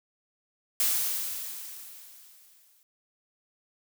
blue noise with exponential decay, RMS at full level -24 dBFS, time 0.8-2.83 s, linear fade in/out 1 ms, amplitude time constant 440 ms, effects none

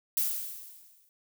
violet noise with exponential decay, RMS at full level -26 dBFS, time 0.17-1.09 s, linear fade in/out 1 ms, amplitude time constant 200 ms, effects none

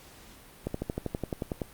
slowing click train, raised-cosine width 2 ms, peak -17 dBFS, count 12, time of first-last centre 0.67-1.618 s, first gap 74 ms, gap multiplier 1.03, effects pink hiss -52 dBFS RMS until 1.73 s + Opus 48 kbps

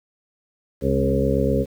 harmonic tone with a mistuned harmonic, 67.9 Hz, C#2, 35 cents flat, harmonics 1 / 2 / 3 / 4 / 6 / 7 / 8, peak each -25 / -25 / -25 / -25 / -25 / -25 / -25 dBFS, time 0.81-1.66 s, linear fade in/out 50 ms, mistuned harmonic 2, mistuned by -23 cents, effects 8-bit

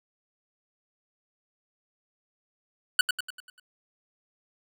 25% pulse tone with echo, 1485 Hz, F#6, 6 cents sharp, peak -13 dBFS, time 2.99-3.01 s, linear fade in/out 2 ms, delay 98 ms, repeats 6, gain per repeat -6 dB, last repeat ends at 3.598 s, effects none

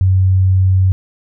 sine tone, 94 Hz, F#2, 28 cents sharp, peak -8 dBFS, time 0.01-0.92 s, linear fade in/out 0 ms, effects none

